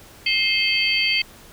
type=tone cluster; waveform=sine; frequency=2113 / 2596 / 3143 / 4563 Hz; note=C7 / E7 / G7 / C#8; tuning=+16 / -27 / +4 / +49 cents; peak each=-23 dBFS; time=0.26-1.22 s; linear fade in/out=5 ms; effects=pink hiss -46 dBFS RMS until 1.52 s